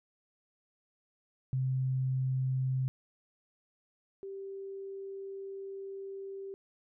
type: tone pair in turn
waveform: sine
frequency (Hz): 130.6 / 390.7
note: C3 / G4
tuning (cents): -3 / -6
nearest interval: octave + perfect fifth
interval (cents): 1897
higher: second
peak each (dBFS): -28 / -39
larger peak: first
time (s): 1.53-2.88 / 4.23-6.54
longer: second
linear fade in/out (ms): 0
effects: none